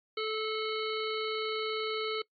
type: harmonic tone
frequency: 435.6 Hz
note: A4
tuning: 17 cents flat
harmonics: 1 / 3 / 5 / 7 / 9 / 10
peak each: -33 / -38 / -40 / -41 / -43 / -43 dBFS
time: 0.17-2.22 s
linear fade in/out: 5 ms
effects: noise-tail reverb RT60 0.1 s tail -21 dB re dry + AAC 64 kbps